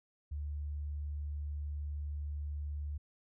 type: tone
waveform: sine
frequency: 73.42 Hz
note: D2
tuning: in tune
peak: -36 dBFS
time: 0.31-2.98 s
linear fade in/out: 10 ms
effects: none